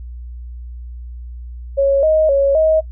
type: tone with pitch steps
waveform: sine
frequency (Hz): 552 / 626 / 554 / 632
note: C#5 / D#5 / C#5 / D#5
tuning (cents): -7 / +10 / -1 / +27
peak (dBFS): -10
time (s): 1.77-2.81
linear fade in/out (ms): 20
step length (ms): 260
effects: noise-tail reverb RT60 0.1 s tail -20 dB re dry + added 60 Hz sine -28 dBFS peak until 2.91 s